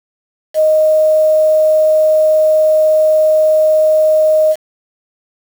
sine tone with quantisation, 622.3 Hz, D#5, in tune, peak -7 dBFS, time 0.54-4.56 s, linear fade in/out 50 ms, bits 5, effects none

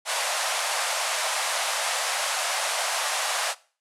pink band-pass noise, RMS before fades -27 dBFS, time 0.05-3.55 s, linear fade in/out 50 ms, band 580 to 11000 Hz, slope 48 dB/octave, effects noise-tail reverb RT60 0.4 s tail -20 dB re dry

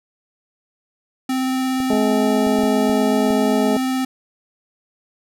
square tone with vibrato, 260 Hz, C4, 11 cents flat, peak -19 dBFS, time 1.29-4.05 s, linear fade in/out 5 ms, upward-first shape sine, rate 17 Hz, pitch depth 8 cents each way
clicks, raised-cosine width 2 ms, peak -18 dBFS, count 7, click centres 1.803 / 1.933 / 2.469 / 2.588 / 2.635 / 2.896 / 3.305 s
harmonic tone, 212.2 Hz, G#3, 38 cents sharp, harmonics 1 / 2 / 3 / 4, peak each -20 / -21 / -23 / -28 dBFS, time 1.9-3.77 s, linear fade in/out 2 ms
effects none

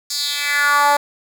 10% pulse tone with high-pass filter sweep, 288.7 Hz, D4, 30 cents flat, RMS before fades -17 dBFS, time 0.1-0.97 s, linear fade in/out 5 ms, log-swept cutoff 5500 to 690 Hz, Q 3.2, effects none

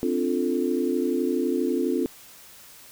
sine chord, D minor seventh, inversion third, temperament equal, 261.6 / 293.7 / 349.2 / 440 Hz, C4 / D4 / F4 / A4, 0 / 0 / 0 / 0 cents, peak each -26 / -29 / -26 / -29 dBFS, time 0.03-2.06 s, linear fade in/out 0 ms, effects white hiss -48 dBFS RMS until 2.91 s

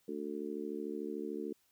harmonic tone, 73.5 Hz, D2, 2 cents sharp, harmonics 3 / 4 / 5 / 6, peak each -44 / -42 / -42 / -43 dBFS, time 0.08-1.53 s, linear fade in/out 5 ms, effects white hiss -73 dBFS RMS until 1.71 s

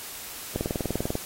click train, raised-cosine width 2 ms, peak -14 dBFS, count 13, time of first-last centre 0.56-1.154 s, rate 20.2 Hz, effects white hiss -39 dBFS RMS until 1.25 s + AAC 48 kbps

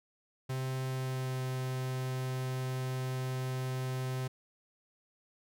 45% pulse tone with pitch glide, 130.81 to 129.38 Hz, C3 to C3, 0 to -19 cents, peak -33 dBFS, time 0.49-4.28 s, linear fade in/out 10 ms, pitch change -19 cents, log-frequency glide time 0.86-1.42 s, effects none

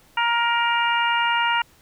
harmonic tone, 469.8 Hz, A#4, 13 cents sharp, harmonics 2 / 3 / 4 / 5 / 6, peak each -21 / -24 / -28 / -29 / -26 dBFS, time 0.17-1.62 s, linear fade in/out 5 ms, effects pink hiss -55 dBFS RMS until 1.81 s

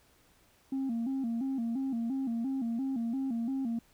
sine tone with vibrato, 249 Hz, B3, 14 cents sharp, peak -28 dBFS, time 0.72-3.79 s, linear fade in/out 5 ms, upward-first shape square, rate 2.9 Hz, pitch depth 130 cents each way, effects tanh soft clip ceiling -28 dBFS + pink hiss -65 dBFS RMS until 3.93 s

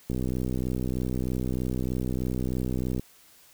click train, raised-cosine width 3 ms, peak -17 dBFS, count 184, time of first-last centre 0.1-2.996 s, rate 63.2 Hz, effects white hiss -56 dBFS RMS until 3.53 s

